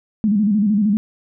sine tone with vibrato, 207.7 Hz, G#3, in tune, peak -13 dBFS, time 0.24-0.97 s, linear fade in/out 0 ms, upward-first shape square, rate 13 Hz, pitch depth 82 cents each way, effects none

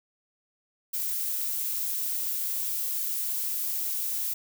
violet noise, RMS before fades -30 dBFS, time 0.93-4.34 s, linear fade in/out 10 ms, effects none

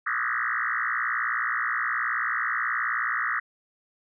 sine tone with frequency modulation, 1568 Hz, G6, in tune, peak -24 dBFS, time 0.06-3.4 s, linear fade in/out 10 ms, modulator 59.4 Hz, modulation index 6.5, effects none

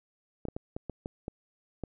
clicks, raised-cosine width 2 ms, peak -22 dBFS, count 8, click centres 0.453 / 0.485 / 0.565 / 0.765 / 0.897 / 1.059 / 1.281 / 1.837 s, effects none

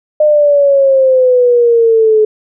sine exponential sweep, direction down, 610 to 426.9 Hz, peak -5 dBFS, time 0.2-2.25 s, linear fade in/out 5 ms, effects none

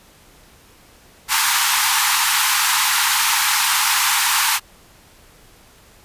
pink high-pass noise, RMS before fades -17 dBFS, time 1.28-4.6 s, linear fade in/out 50 ms, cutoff 830 Hz, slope 96 dB/octave, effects pink hiss -49 dBFS RMS until 6.04 s + resampled to 32000 Hz

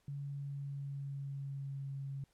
sine tone with pitch glide, 141.3 to 137.52 Hz, C#3 to C#3, +34 to -13 cents, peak -39 dBFS, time 0.08-2.24 s, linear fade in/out 2 ms, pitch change -47 cents, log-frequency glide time 0.19-1.88 s, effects pink hiss -75 dBFS RMS until 2.33 s + low-pass 12000 Hz 12 dB/octave

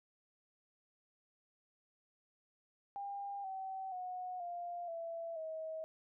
sine tone with pitch steps, 801 / 765.3 / 731.1 / 698.5 / 667.4 / 637.6 Hz, G5 / G5 / F#5 / F5 / E5 / D#5, +37 / -42 / -21 / 0 / +21 / +42 cents, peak -40 dBFS, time 2.96-5.84 s, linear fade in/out 0 ms, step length 480 ms, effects none

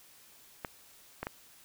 clicks, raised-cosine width 0.5 ms, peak -20 dBFS, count 3, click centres 0.648 / 1.23 / 1.269 s, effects white hiss -58 dBFS RMS until 1.64 s

